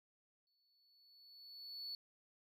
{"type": "tone with exponential growth", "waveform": "triangle", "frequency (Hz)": 4435, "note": "C#8", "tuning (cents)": 0, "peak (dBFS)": -40, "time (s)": [0.47, 1.95], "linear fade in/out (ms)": 1, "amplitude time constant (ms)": 320, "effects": ["tanh soft clip ceiling -38 dBFS"]}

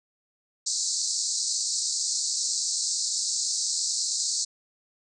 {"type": "band-pass noise", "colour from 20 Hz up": "white", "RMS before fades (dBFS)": -28, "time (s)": [0.66, 4.45], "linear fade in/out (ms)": 10, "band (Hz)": [4100, 8200], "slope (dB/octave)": 96, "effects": []}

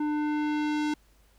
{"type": "tone with low-pass filter sweep", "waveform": "square", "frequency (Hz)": 300, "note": "D4", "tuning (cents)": 37, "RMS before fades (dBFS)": -28, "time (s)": [0, 0.94], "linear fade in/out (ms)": 5, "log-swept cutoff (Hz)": [1100, 6200], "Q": 0.79, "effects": ["added 50 Hz sine -60 dBFS peak until 1.38 s", "pink hiss -65 dBFS RMS until 1.38 s"]}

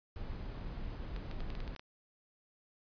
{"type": "noise", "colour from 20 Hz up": "brown", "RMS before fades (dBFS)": -41, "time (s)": [0.16, 1.75], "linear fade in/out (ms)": 0}
{"type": "clicks", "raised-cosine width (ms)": 0.2, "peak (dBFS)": -30, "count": 9, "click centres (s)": [1.163, 1.313, 1.405, 1.503, 1.552, 1.604, 1.678, 1.763, 1.795]}
{"effects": ["resampled to 11025 Hz"]}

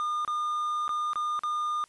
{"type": "tone with dropouts", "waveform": "triangle", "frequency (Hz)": 1213, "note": "D#6", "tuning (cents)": -44, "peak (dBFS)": -25, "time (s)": [0, 1.84], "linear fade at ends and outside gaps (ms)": 0, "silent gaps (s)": [[0.249, 0.277], [0.88, 0.892], [1.133, 1.157], [1.392, 1.435]], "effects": ["white hiss -62 dBFS RMS until 1.88 s", "resampled to 24000 Hz"]}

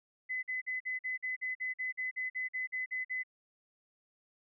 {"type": "tone bursts", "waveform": "sine", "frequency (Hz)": 2020, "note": "B6", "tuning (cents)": 39, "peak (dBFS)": -33, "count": 16, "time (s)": [0.29, 3.235], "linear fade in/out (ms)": 20, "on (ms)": 140, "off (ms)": 47, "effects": []}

